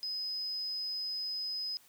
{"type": "tone", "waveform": "sine", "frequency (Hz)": 5040, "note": "D#8", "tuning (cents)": 21, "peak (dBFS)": -34, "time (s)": [0.03, 1.77], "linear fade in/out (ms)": 0, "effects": ["white hiss -62 dBFS RMS until 1.88 s"]}